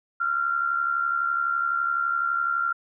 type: tone with amplitude modulation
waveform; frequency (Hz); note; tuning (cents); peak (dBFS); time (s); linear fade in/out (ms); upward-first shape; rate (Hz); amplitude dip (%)
sine; 1381; F6; -20; -19; 0.2-2.73; 10; sine; 71.9; 65
effects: none